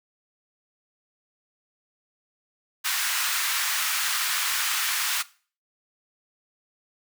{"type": "high-pass noise", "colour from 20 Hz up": "pink", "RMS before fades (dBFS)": -26, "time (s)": [2.84, 5.23], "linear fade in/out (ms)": 20, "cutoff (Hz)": 1200, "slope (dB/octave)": 24, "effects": ["noise-tail reverb RT60 0.4 s tail -19 dB re dry"]}